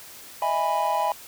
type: chord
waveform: triangle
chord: E major seventh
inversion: third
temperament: just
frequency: 618.1 / 659.3 / 824.1 / 988.9 Hz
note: D#5 / E5 / G#5 / B5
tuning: -12 / 0 / -14 / +2 cents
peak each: -29 / -27 / -23 / -24 dBFS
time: 0.42-1.12 s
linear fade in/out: 2 ms
effects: white hiss -44 dBFS RMS until 1.27 s